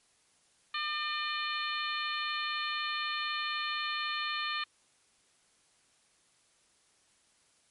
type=harmonic tone; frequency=602 Hz; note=D5; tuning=43 cents sharp; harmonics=2 / 3 / 4 / 5 / 6 / 7; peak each=-36 / -38 / -39 / -40 / -41 / -41 dBFS; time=0.74-4.64 s; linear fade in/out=5 ms; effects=white hiss -68 dBFS RMS until 7.7 s + MP3 48 kbps